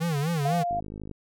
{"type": "tone with vibrato", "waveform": "square", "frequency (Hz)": 155, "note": "D#3", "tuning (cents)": -6, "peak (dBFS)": -25, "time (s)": [0, 0.64], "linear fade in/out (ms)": 20, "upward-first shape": "sine", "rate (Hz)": 4, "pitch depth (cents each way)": 180}
{"type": "tone", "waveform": "sine", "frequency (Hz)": 698.5, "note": "F5", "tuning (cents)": 0, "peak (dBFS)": -25, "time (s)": [0.45, 0.8], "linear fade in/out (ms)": 5}
{"type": "click train", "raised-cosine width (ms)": 3, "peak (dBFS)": -26, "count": 22, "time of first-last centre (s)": [0.71, 1.113], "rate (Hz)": 52.1}
{"effects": []}